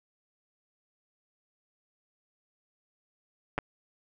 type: clicks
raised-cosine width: 0.5 ms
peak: -15 dBFS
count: 2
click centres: 3.58 / 3.587 s
effects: none